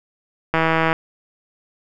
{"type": "click train", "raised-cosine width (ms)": 0.5, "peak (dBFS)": -3, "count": 64, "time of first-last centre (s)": [0.54, 0.929], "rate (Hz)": 162, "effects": []}